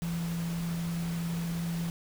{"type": "tone in noise", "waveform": "sine", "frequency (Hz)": 168.9, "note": "E3", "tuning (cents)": 42, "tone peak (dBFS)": -30, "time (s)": [0.02, 1.9], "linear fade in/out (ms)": 0, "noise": "pink", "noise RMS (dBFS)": -43, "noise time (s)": [0.02, 1.9], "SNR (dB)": 10, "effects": []}